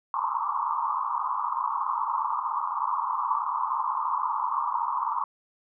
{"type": "band-pass noise", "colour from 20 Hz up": "pink", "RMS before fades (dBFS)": -28, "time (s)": [0.14, 5.24], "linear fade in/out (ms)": 2, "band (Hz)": [890, 1200], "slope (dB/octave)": 96, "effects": []}